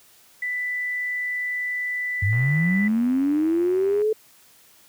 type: tone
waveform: sine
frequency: 1985 Hz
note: B6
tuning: 8 cents sharp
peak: -24 dBFS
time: 0.42-2.88 s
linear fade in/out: 5 ms
type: linear sweep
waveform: sine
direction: up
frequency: 92.5 to 440 Hz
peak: -18 dBFS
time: 2.22-4.13 s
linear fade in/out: 5 ms
type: click train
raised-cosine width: 0.5 ms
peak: -27 dBFS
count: 157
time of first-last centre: 2.33-4.018 s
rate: 92.4 Hz
effects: white hiss -54 dBFS RMS until 4.88 s + high-pass 60 Hz 12 dB/octave